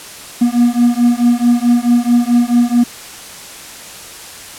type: beating tone pair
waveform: triangle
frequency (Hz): 237.9 / 242.5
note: A#3 / B3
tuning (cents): +35 / -31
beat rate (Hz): 4.6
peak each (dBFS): -10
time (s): 0.41-2.84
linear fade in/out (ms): 10
effects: white hiss -32 dBFS RMS until 4.58 s + low-pass 11000 Hz 12 dB/octave